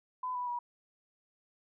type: tone with pitch steps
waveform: sine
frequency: 1008 / 986.7 / 965.8 Hz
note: B5 / B5 / B5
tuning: +35 / -2 / -39 cents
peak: -33 dBFS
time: 0.23-0.59 s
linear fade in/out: 5 ms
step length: 120 ms
effects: none